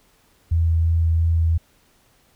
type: tone with vibrato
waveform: sine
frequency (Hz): 82.41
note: E2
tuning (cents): 0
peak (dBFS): -15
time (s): 0.51-1.58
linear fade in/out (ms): 10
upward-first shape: sine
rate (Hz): 2.9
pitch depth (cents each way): 11
effects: pink hiss -59 dBFS RMS until 2.35 s